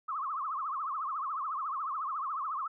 sine tone with vibrato, 1174.7 Hz, D6, in tune, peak -32 dBFS, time 0.08-2.68 s, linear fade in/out 10 ms, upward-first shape triangle, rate 14 Hz, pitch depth 230 cents each way, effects none

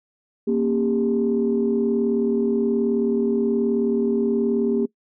sine tone cluster, 233.6 / 272.4 / 400.2 Hz, A#3 / C#4 / G4, +4 / -30 / +36 cents, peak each -20 / -27 / -21 dBFS, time 0.47-4.86 s, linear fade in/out 10 ms, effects noise-tail reverb RT60 0.1 s tail -21 dB re dry + tanh soft clip ceiling -10 dBFS

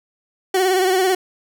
30% pulse tone with vibrato, 373.7 Hz, F#4, 17 cents sharp, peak -12 dBFS, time 0.54-1.15 s, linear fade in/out 5 ms, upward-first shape sine, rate 18 Hz, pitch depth 54 cents each way, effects none

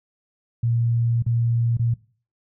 sine tone with dropouts, 117.2 Hz, A#2, 10 cents sharp, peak -18 dBFS, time 0.63-1.94 s, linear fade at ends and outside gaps 5 ms, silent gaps 1.224-1.263 / 1.771-1.794 s, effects noise-tail reverb RT60 0.4 s tail -19 dB re dry

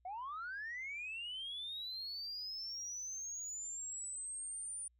sine linear sweep, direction up, 702 to 9380 Hz, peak -40 dBFS, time 0.05-4.88 s, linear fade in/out 5 ms, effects tanh soft clip ceiling -38 dBFS + added 60 Hz sine -70 dBFS peak until 4.99 s

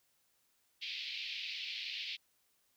pink band-pass noise, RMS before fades -42 dBFS, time 0.81-2.17 s, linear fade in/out 20 ms, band 2300 to 4600 Hz, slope 48 dB/octave, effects white hiss -75 dBFS RMS until 2.76 s

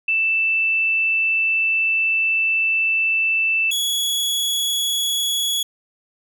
sine / sawtooth tone pair in turn, 2652 / 3366 Hz, E7 / G#7, +10 / +23 cents, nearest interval major third, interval 413 cents, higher second, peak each -16 dBFS, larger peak neither, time 0.08-3.71 / 3.71-5.63 s, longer first, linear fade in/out 5 ms, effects none

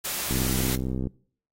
white noise, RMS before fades -30 dBFS, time 0.04-0.76 s, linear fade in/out 10 ms
click train, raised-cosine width 3 ms, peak -17 dBFS, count 50, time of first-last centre 0.31-1.071 s, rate 64.4 Hz
effects noise-tail reverb RT60 0.5 s tail -21 dB re dry + AAC 48 kbps

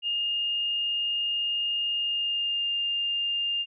sine tone with pitch glide, 2831 to 2808 Hz, F7 to F7, +23 to +9 cents, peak -25 dBFS, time 0.02-3.66 s, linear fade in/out 50 ms, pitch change -14 cents, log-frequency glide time 1.96-2.7 s, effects none

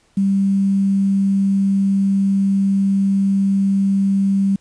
sine tone with quantisation, 196 Hz, G3, in tune, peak -13 dBFS, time 0.17-4.56 s, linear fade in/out 5 ms, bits 7, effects pink hiss -58 dBFS RMS until 4.6 s + resampled to 22050 Hz

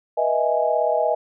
sine chord, E major seventh, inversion second, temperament equal with one note detuned, 485.7 / 622.3 / 659.3 / 830.6 Hz, B4 / D#5 / E5 / G#5, -29 / 0 / 0 / 0 cents, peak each -25 / -21 / -23 / -24 dBFS, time 0.17-1.15 s, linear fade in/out 10 ms, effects none

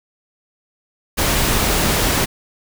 pink noise, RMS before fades -17 dBFS, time 1.17-2.26 s, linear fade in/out 20 ms, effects none

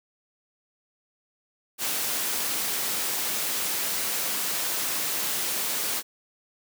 white high-pass noise, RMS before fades -28 dBFS, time 1.78-6.03 s, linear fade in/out 50 ms, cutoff 170 Hz, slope 12 dB/octave, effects none

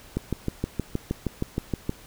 click train, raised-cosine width 3 ms, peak -12 dBFS, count 12, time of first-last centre 0.17-1.894 s, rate 6.38 Hz, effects pink hiss -49 dBFS RMS until 2.06 s

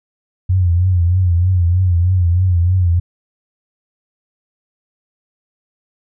sine tone with vibrato, 89.3 Hz, F2, 39 cents sharp, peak -10 dBFS, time 0.49-3 s, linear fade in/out 10 ms, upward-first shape triangle, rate 3.2 Hz, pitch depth 100 cents each way, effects none

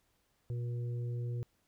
harmonic tone, 120 Hz, B2, 49 cents flat, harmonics 1 / 3 / 4, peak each -34 / -49 / -51 dBFS, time 0.5-1.43 s, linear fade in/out 0 ms, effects pink hiss -75 dBFS RMS until 1.67 s

